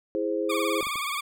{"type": "chord", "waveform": "sine", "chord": "E augmented", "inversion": "none", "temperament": "equal", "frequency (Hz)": [329.6, 415.3, 523.3], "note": ["E4", "G#4", "B#4"], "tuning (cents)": [0, 0, 0], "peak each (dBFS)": -29, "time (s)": [0.15, 0.81], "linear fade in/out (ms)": 0}
{"type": "tone with vibrato", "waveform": "20% pulse", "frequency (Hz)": 1155, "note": "D6", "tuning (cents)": -29, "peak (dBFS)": -23, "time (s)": [0.49, 1.21], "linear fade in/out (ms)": 10, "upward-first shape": "sine", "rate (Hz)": 19, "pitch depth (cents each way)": 94}
{"type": "clicks", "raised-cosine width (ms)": 2, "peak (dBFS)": -30, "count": 3, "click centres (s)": [0.828, 0.869, 0.957]}
{"effects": []}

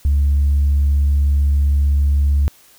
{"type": "tone", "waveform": "sine", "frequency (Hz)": 71.1, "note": "C#2", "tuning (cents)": 45, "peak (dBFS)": -10, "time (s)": [0.05, 2.48], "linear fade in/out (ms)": 0, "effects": ["tanh soft clip ceiling -9 dBFS", "white hiss -49 dBFS RMS until 2.78 s"]}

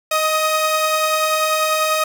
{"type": "tone pair together", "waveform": "sawtooth", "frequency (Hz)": [623.9, 1258], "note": ["D#5", "D#6"], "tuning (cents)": [5, 19], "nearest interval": "octave", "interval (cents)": 1214, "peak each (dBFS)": -15, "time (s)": [0.11, 2.04], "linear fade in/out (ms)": 5, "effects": []}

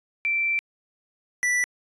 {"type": "tone pair in turn", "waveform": ["sine", "square"], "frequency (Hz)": [2342, 1969.4], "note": ["D7", "B6"], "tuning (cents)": [-5, -5], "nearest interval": "minor third", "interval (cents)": 300, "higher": "first", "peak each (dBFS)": -21, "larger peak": "neither", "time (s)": [[0.25, 0.59], [1.43, 1.64]], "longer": "first", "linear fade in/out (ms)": 0, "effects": ["resampled to 22050 Hz"]}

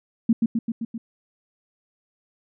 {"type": "tone with echo", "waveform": "sine", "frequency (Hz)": 228.8, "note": "A#3", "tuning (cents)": -32, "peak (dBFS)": -13, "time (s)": [0.29, 0.33], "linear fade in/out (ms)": 5, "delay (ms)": 130, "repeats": 5, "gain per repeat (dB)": -3, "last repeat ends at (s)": 0.98, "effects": []}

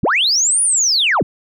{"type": "linear two-way sweep", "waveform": "sine", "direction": "up then down", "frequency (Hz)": [58.8, 9800, 58.8], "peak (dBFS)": -11, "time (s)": [0.03, 1.23], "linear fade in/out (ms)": 5, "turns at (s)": 0.62, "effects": ["tanh soft clip ceiling -7 dBFS"]}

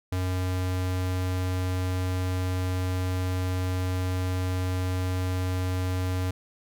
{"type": "tone", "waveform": "square", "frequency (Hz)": 91.9, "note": "F#2", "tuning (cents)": -11, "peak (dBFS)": -26, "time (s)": [0.12, 6.31], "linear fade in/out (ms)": 5, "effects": []}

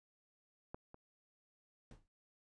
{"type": "clicks", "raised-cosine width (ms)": 1, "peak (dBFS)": [-31, -40], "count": 2, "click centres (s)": [0.745, 0.944]}
{"type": "noise with exponential decay", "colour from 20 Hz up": "brown", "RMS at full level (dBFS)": -47, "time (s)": [1.91, 2.08], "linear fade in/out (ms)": 1, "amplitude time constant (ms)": 35}
{"effects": ["resampled to 22050 Hz"]}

